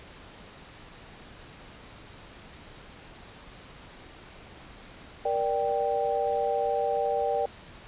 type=chord; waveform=sine; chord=G minor; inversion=first; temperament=just; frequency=470.4 / 588 / 784 Hz; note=Bb4 / D5 / G5; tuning=+16 / +2 / 0 cents; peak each=-29 / -29 / -28 dBFS; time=5.25-7.46 s; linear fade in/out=5 ms; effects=pink hiss -48 dBFS RMS until 7.87 s + resampled to 8000 Hz